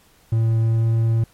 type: tone with pitch glide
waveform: triangle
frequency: 113 to 113.65 Hz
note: A2 to A#2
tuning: +47 to -43 cents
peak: -13 dBFS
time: 0.32-1.24 s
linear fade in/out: 5 ms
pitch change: +10 cents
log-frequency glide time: 0.69-0.84 s
effects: pink hiss -55 dBFS RMS until 1.33 s + MP3 64 kbps